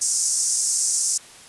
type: band-pass noise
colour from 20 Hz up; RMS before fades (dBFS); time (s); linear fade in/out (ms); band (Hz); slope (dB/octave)
white; -22; 0.01-1.18; 10; 5500 to 9400; 48
effects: white hiss -45 dBFS RMS until 1.48 s + resampled to 24000 Hz